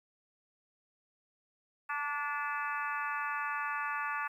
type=harmonic tone with a mistuned harmonic; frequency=290 Hz; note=D4; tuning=22 cents flat; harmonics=3 / 4 / 5 / 6 / 7 / 8 / 9; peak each=-40 / -37 / -39 / -40 / -47 / -50 / -44 dBFS; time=1.89-4.28 s; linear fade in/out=10 ms; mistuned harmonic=3; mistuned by=+21 cents; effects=11-bit